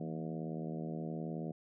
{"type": "harmonic tone with a mistuned harmonic", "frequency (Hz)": 79, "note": "D#2", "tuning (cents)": 27, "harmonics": [2, 3, 4, 5, 6, 7, 8, 9], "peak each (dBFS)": [-40, -44, -46, -48, -50, -51, -52, -53], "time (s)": [0, 1.52], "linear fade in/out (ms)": 5, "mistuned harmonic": 2, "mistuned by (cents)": 79, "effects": []}